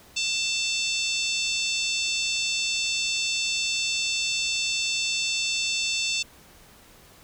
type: harmonic tone with a mistuned harmonic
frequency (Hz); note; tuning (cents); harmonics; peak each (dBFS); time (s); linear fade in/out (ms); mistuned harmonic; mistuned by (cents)
890; A5; +20; 3 / 4 / 5 / 6 / 7 / 8 / 9; -28 / -30 / -32 / -34 / -35 / -36 / -37; 0.16-6.23; 10; 9; -22
effects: pink hiss -52 dBFS RMS until 7.23 s